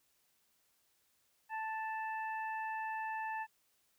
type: harmonic tone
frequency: 880 Hz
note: A5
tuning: in tune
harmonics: 1 / 2 / 3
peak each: -38 / -43 / -50 dBFS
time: 1.49-3.47 s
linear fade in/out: 50 ms
effects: white hiss -75 dBFS RMS until 3.98 s